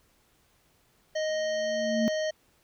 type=harmonic tone; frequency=622.3 Hz; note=D#5; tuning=in tune; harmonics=1 / 3 / 5 / 7 / 9 / 10; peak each=-27 / -37 / -41 / -44 / -46 / -47 dBFS; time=1.15-2.31 s; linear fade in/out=10 ms
type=tone with exponential growth; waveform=sine; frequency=225.7 Hz; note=A3; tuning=44 cents sharp; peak=-21 dBFS; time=1.29-2.08 s; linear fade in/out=0 ms; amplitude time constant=170 ms
effects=pink hiss -66 dBFS RMS until 2.63 s